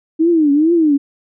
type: tone with vibrato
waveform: sine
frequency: 311.8 Hz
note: D#4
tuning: 4 cents sharp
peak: -9 dBFS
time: 0.19-0.98 s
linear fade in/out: 20 ms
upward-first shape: triangle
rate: 2.3 Hz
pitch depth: 200 cents each way
effects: none